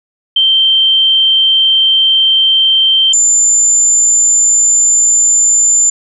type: tone pair in turn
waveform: sine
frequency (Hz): 3131 / 7141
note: G7 / A8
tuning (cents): -3 / +25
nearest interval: octave + major second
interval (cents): 1428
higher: second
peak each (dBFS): -6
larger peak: neither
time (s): 0.36-3.13 / 3.13-5.9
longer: neither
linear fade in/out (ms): 5
effects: none